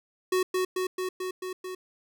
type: tone with echo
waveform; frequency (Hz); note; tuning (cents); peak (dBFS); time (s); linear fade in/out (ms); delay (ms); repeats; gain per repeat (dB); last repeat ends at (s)
square; 370; F#4; 0; -23; 0.32-0.43; 5; 220; 6; -2; 1.75
effects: none